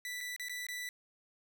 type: tone with dropouts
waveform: sawtooth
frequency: 1975.5 Hz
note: B6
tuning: in tune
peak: -35 dBFS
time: 0.05-0.89 s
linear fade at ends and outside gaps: 1 ms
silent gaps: 0.206-0.21 / 0.363-0.397 / 0.485-0.495 / 0.667-0.686 s
effects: none